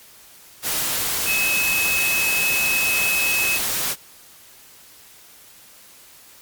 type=tone in noise; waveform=sine; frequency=2575 Hz; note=E7; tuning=41 cents flat; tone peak=-19 dBFS; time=1.25-3.6 s; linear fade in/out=50 ms; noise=white; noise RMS=-23 dBFS; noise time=0.62-3.96 s; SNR=+1 dB; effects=white hiss -47 dBFS RMS until 6.41 s + MP3 96 kbps